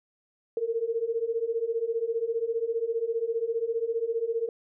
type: beating tone pair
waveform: sine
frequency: 449.6 / 464.6 Hz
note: A4 / A#4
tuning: +37 / -6 cents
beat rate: 15 Hz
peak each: -30 / -28 dBFS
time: 0.57-4.49 s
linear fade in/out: 2 ms
effects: none